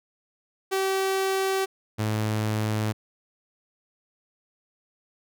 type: tone pair in turn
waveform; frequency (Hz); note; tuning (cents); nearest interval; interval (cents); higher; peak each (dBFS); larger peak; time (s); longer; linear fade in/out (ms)
sawtooth; 384.5 / 107.9; G4 / A2; -33 / -33; octave + minor seventh; 2200; first; -19 / -20; first; 0.71-1.66 / 1.98-2.93; neither; 20
effects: none